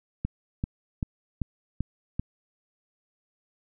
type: click train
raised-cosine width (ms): 5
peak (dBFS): -15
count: 6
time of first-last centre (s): 0.25-2.196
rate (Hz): 2.57
effects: none